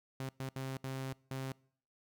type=tone bursts at uneven times; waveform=sawtooth; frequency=132.9 Hz; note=C3; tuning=27 cents sharp; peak=-34 dBFS; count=5; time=0.2-0.29 / 0.4-0.49 / 0.56-0.77 / 0.84-1.13 / 1.31-1.52 s; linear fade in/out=2 ms; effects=noise-tail reverb RT60 0.6 s tail -25 dB re dry